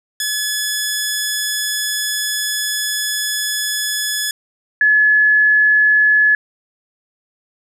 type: tone pair in turn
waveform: 10% pulse / sine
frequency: 1708 / 1708 Hz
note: G#6 / G#6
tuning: +48 / +48 cents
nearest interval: unison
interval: 0 cents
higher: neither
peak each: -9 dBFS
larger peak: neither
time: 0.2-4.31 / 4.81-6.35 s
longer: first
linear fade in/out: 2 ms
effects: none